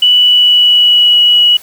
sine tone with pitch glide, 2960 to 2926 Hz, F#7 to F#7, 0 to -20 cents, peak -4 dBFS, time 0.02-1.57 s, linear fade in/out 5 ms, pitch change -20 cents, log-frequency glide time 0.19-1.18 s, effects white hiss -37 dBFS RMS until 1.62 s

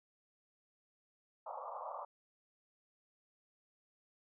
white band-pass noise, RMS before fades -45 dBFS, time 1.46-2.05 s, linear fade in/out 5 ms, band 520 to 1200 Hz, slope 96 dB/octave, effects none

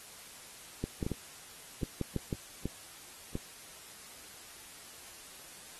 clicks, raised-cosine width 3 ms, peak -20 dBFS, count 10, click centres 0.84 / 1.028 / 1.065 / 1.117 / 1.832 / 2.013 / 2.163 / 2.328 / 2.656 / 3.354 s, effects white hiss -51 dBFS RMS until 5.79 s + AAC 32 kbps

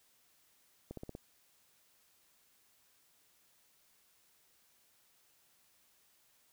accelerating click train, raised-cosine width 2 ms, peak -30 dBFS, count 5, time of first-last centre 0.91-1.151 s, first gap 63 ms, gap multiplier 0.97, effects white hiss -70 dBFS RMS until 6.52 s

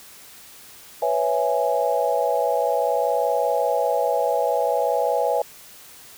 sine chord, C# minor seventh, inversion third, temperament equal, 493.9 / 554.4 / 659.3 / 830.6 Hz, B4 / C#5 / E5 / G#5, 0 / 0 / 0 / 0 cents, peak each -24 dBFS, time 1.02-5.42 s, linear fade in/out 5 ms, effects white hiss -45 dBFS RMS until 6.17 s

